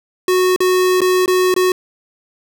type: tone with dropouts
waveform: square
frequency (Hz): 367.8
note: F#4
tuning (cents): -10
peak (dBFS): -12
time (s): 0.28-1.72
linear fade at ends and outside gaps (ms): 2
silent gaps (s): 0.562-0.604 / 1.006-1.016 / 1.26-1.278 / 1.541-1.563
effects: none